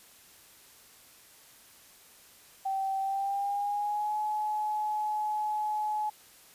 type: tone with pitch glide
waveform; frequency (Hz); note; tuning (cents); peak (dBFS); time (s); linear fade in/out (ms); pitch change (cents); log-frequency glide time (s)
sine; 775 to 850; G5 to G#5; -20 to +40; -28; 2.65-6.1; 10; +160; 3-4.18
effects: white hiss -56 dBFS RMS until 6.54 s + resampled to 32000 Hz